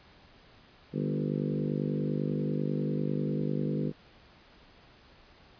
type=harmonic tone with a mistuned harmonic; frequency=50.1 Hz; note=G1; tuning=38 cents sharp; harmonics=3 / 4 / 5 / 6 / 7 / 8 / 9 / 10; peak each=-32 / -34 / -36 / -38 / -39 / -40 / -41 / -42 dBFS; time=0.92-3.93 s; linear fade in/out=50 ms; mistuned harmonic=5; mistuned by=-16 cents; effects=pink hiss -57 dBFS RMS until 5.59 s + resampled to 11025 Hz

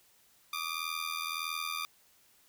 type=ring-modulated tone; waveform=15% pulse; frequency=1197 Hz; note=D6; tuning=33 cents sharp; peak=-25 dBFS; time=0.53-1.85 s; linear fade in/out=0 ms; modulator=40.8 Hz; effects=white hiss -65 dBFS RMS until 2.48 s

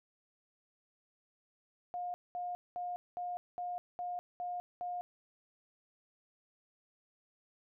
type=tone bursts; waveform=sine; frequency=712 Hz; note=F5; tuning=33 cents sharp; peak=-36 dBFS; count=8; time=1.94-5.01 s; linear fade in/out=0 ms; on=200 ms; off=210 ms; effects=none

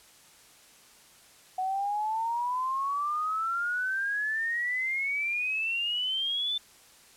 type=exponential sweep; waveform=sine; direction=up; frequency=740 to 3555 Hz; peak=-27 dBFS; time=1.58-6.58 s; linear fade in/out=5 ms; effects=white hiss -56 dBFS RMS until 7.16 s + low-pass 11000 Hz 12 dB/octave

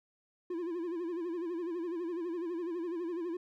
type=tone with vibrato; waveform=triangle; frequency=342.7 Hz; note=F4; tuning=33 cents flat; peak=-32 dBFS; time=0.5-3.37 s; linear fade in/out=5 ms; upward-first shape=sine; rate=12 Hz; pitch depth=100 cents each way; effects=none

